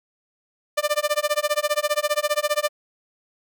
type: tone with tremolo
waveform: sawtooth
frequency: 595 Hz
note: D5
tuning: 22 cents sharp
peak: -13 dBFS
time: 0.77-2.69 s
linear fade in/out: 10 ms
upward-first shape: sine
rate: 15 Hz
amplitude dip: 100%
effects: none